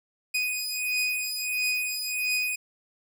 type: beating tone pair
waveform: sawtooth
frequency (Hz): 2489 / 2490.5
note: D#7 / D#7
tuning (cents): 0 / +1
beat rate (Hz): 1.5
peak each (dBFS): -26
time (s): 0.34-2.56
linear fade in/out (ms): 10
effects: none